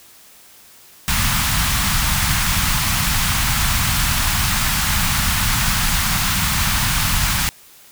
pink band-stop noise, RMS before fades -18 dBFS, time 1.08-7.49 s, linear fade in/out 0 ms, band 200 to 920 Hz, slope 24 dB/octave, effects white hiss -46 dBFS RMS until 7.91 s

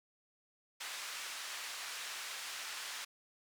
pink band-pass noise, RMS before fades -44 dBFS, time 0.8-3.05 s, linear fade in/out 10 ms, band 1400 to 8500 Hz, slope 12 dB/octave, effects none

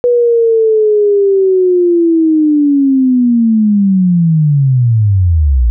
sine linear sweep, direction down, 490 to 55.2 Hz, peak -6 dBFS, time 0.04-5.7 s, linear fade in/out 0 ms, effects none

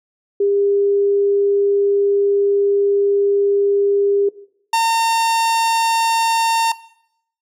sine / 45% pulse tone pair in turn, 401.8 / 910.9 Hz, G4 / A#5, +43 / -40 cents, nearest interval octave + major second, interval 1417 cents, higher second, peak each -13 dBFS, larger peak neither, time 0.4-4.29 / 4.73-6.72 s, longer first, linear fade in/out 5 ms, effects noise-tail reverb RT60 0.7 s tail -18 dB re dry + low-pass 12000 Hz 12 dB/octave

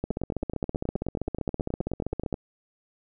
two click trains, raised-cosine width 2 ms, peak -15 / -18 dBFS, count 36 / 22, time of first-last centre 0.04-2.328 / 0.11-2.342 s, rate 15.3 / 9.41 Hz, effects none

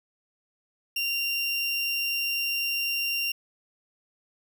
30% pulse tone, 2772 Hz, F7, 14 cents flat, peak -23 dBFS, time 0.96-3.32 s, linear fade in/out 5 ms, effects none

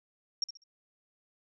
sine tone with echo, 5570 Hz, F8, 5 cents flat, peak -27 dBFS, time 0.42-0.44 s, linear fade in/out 2 ms, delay 66 ms, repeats 3, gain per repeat -11 dB, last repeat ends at 0.638 s, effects none

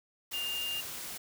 sine tone in noise, 2808 Hz, F7, 9 cents sharp, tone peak -33 dBFS, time 0.33-0.81 s, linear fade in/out 10 ms, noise white, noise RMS -41 dBFS, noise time 0.31-1.18 s, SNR +5 dB, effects none

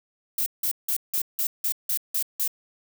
violet noise bursts, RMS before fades -25 dBFS, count 9, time 0.38-2.478 s, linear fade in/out 2 ms, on 82 ms, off 170 ms, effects none

